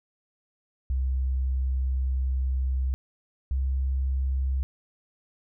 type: tone pair in turn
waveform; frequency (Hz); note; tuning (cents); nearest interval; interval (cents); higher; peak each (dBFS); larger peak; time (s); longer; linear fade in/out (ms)
sine; 65.1 / 66.24; C2 / C2; -8 / +22; unison; 30; second; -23; neither; 0.9-2.94 / 3.51-4.63; first; 0
effects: none